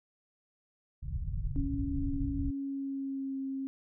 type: low-pass noise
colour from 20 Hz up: pink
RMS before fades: -34 dBFS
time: 1.02-2.51 s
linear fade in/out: 10 ms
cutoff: 150 Hz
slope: 48 dB/octave
type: tone with pitch glide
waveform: sine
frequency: 277.2 to 269 Hz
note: C#4 to C4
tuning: 0 to +48 cents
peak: -33 dBFS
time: 1.56-3.67 s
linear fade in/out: 0 ms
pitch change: -52 cents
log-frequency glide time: 2.46-3.4 s
effects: none